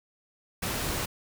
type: noise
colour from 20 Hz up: pink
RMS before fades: -31 dBFS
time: 0.62-1.06 s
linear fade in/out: 10 ms
effects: none